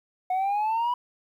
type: exponential sweep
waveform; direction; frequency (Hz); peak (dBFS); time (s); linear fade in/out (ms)
sine; up; 730 to 987.8; -20; 0.3-0.94; 5
effects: tanh soft clip ceiling -22 dBFS + 10-bit

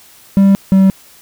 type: tone pair in turn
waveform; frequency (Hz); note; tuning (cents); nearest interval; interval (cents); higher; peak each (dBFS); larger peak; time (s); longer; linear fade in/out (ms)
triangle; 196.2 / 192.05; G3 / G3; +2 / -35; unison; 37; first; -3; neither; 0.37-0.55 / 0.72-0.9; neither; 0
effects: white hiss -43 dBFS RMS until 1.21 s

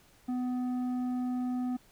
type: tone with tanh clipping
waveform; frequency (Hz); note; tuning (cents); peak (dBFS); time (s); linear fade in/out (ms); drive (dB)
sine; 250; B3; +21; -31; 0.28-1.77; 10; 8
effects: pink hiss -62 dBFS RMS until 1.91 s

